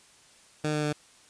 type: tone with pitch steps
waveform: 15% pulse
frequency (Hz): 152.1 / 150.7 / 149.31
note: D#3 / D3 / D3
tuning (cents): -39 / +45 / +29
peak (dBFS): -20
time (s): 0.64-0.928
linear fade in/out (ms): 5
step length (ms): 96
effects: white hiss -57 dBFS RMS until 1.29 s + resampled to 22050 Hz